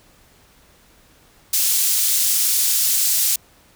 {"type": "high-pass noise", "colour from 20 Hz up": "pink", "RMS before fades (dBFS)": -18, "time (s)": [1.53, 3.36], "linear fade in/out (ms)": 5, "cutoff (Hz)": 6400, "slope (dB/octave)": 12, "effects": ["pink hiss -53 dBFS RMS until 3.75 s"]}